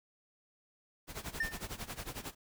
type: noise with tremolo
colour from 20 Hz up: pink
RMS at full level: -40 dBFS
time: 1.07-2.35 s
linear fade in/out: 50 ms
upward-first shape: sine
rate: 11 Hz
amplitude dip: 85%
type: tone with exponential decay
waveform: triangle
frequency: 1800 Hz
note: A6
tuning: 39 cents sharp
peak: -26 dBFS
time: 1.4-1.63 s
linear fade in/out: 5 ms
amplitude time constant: 49 ms
effects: none